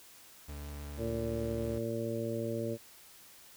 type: tone with vibrato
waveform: 40% pulse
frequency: 72.7 Hz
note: D2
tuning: 17 cents flat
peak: -40 dBFS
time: 0.48-1.79 s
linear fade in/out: 10 ms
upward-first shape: triangle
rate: 10 Hz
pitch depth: 9 cents each way
type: harmonic tone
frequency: 114.5 Hz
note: A#2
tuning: 31 cents flat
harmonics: 1 / 2 / 3 / 4 / 5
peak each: -39 / -39 / -39 / -39 / -39 dBFS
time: 0.97-2.78 s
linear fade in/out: 50 ms
effects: white hiss -56 dBFS RMS until 3.56 s